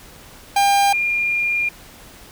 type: tone pair in turn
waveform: 45% pulse / sine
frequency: 800 / 2408 Hz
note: G5 / D7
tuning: +35 / +43 cents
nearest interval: octave + perfect fifth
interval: 1908 cents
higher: second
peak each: -13 / -17 dBFS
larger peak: first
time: 0.56-0.93 / 0.93-1.69 s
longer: second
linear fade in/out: 5 ms
effects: pink hiss -43 dBFS RMS until 2.31 s